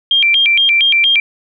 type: tone with vibrato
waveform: sine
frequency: 2749 Hz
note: F7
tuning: 28 cents flat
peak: -8 dBFS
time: 0.11-1.2 s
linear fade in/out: 2 ms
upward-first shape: square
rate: 4.3 Hz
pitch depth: 270 cents each way
effects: none